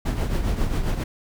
brown noise with tremolo, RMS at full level -20 dBFS, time 0.05-1.04 s, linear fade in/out 10 ms, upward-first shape triangle, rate 7.4 Hz, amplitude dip 65%, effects none

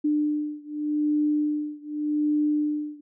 sine beating tone pair, 298.6 / 299.45 Hz, D4 / D4, +29 / +34 cents, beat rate 0.85 Hz, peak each -25 / -26 dBFS, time 0.04-3.01 s, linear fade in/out 10 ms, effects none

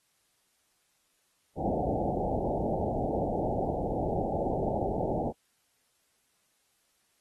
white low-pass noise, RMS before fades -31 dBFS, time 1.56-5.33 s, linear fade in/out 50 ms, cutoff 820 Hz, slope 96 dB/octave, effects white hiss -72 dBFS RMS until 7.2 s + AAC 32 kbps

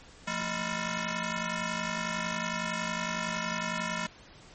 10% pulse ring-modulated tone, 398.3 Hz, G4, 28 cents sharp, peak -19 dBFS, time 0.27-4.07 s, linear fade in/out 5 ms, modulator 572 Hz, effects pink hiss -53 dBFS RMS until 4.54 s + MP3 32 kbps

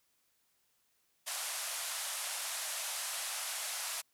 white band-pass noise, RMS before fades -39 dBFS, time 1.26-4.02 s, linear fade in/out 20 ms, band 580 to 12000 Hz, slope 48 dB/octave, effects white hiss -75 dBFS RMS until 4.13 s

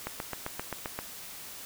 click train, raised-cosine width 0.5 ms, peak -18 dBFS, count 8, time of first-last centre 0.07-0.99 s, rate 7.61 Hz, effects white hiss -44 dBFS RMS until 1.65 s

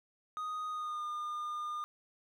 triangle tone with pitch glide, 1244.5 to 1211.9 Hz, D#6 to D#6, 0 to -46 cents, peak -34 dBFS, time 0.37-1.84 s, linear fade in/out 0 ms, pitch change -46 cents, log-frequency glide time 0.7-1.04 s, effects none

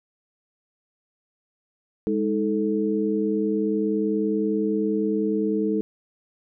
sine tone cluster, 206.3 / 316.4 / 436.9 Hz, G#3 / D#4 / A4, -11 / +29 / -12 cents, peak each -25 dBFS, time 2.07-5.81 s, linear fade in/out 0 ms, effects none

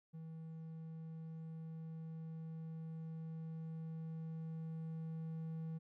triangle tone with level ramp, 161.3 Hz, E3, 37 cents flat, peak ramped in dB -45 to -39 dBFS, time 0.13-5.79 s, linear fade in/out 20 ms, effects none

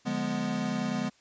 square chord, D diminished seventh, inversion none, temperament equal with one note detuned, 146.83 / 177.77 / 207.7 / 246.9 Hz, D3 / F3 / Ab3 / Cb4, 0 / +31 / 0 / 0 cents, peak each -39 / -37 / -33 / -33 dBFS, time 0.05-1.1 s, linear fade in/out 20 ms, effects white hiss -63 dBFS RMS until 1.2 s + resampled to 16000 Hz

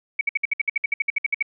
sine tone bursts, 2264 Hz, C#7, 36 cents sharp, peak -17 dBFS, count 16, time 0.19-1.426 s, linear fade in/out 5 ms, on 21 ms, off 60 ms, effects none

